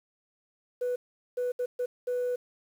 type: tone bursts at uneven times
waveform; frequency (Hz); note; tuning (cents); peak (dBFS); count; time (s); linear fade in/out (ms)
sine; 493.9; B4; 0; -25; 5; 0.81-0.96 / 1.37-1.52 / 1.59-1.66 / 1.79-1.86 / 2.07-2.36; 10
effects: tanh soft clip ceiling -25 dBFS + 9-bit